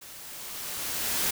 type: noise with level ramp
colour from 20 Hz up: white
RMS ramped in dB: -46 to -26 dBFS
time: 0.01-1.31 s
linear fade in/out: 10 ms
effects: none